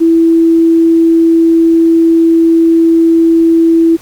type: tone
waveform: sine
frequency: 330 Hz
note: E4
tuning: 2 cents sharp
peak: -4 dBFS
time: 0-3.97 s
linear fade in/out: 20 ms
effects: pink hiss -38 dBFS RMS until 4.01 s